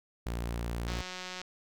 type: tone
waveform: sawtooth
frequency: 58.4 Hz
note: A#1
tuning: 4 cents sharp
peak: -29 dBFS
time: 0.26-1.02 s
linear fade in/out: 5 ms
type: click train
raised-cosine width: 0.2 ms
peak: -23 dBFS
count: 99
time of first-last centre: 0.88-1.416 s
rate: 183 Hz
effects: none